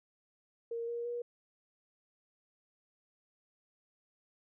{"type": "tone with pitch steps", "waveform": "sine", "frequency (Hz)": [464.8, 471.8, 479], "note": ["A#4", "A#4", "A#4"], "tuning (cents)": [-5, 21, 47], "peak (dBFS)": -35, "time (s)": [0.71, 1.22], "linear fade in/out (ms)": 5, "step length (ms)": 170, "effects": []}